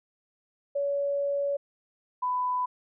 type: tone pair in turn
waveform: sine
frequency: 565 / 997.7 Hz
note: C#5 / B5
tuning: +33 / +17 cents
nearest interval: minor seventh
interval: 984 cents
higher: second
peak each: -25 dBFS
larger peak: neither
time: 0.75-1.57 / 2.22-2.66 s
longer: first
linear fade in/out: 10 ms
effects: none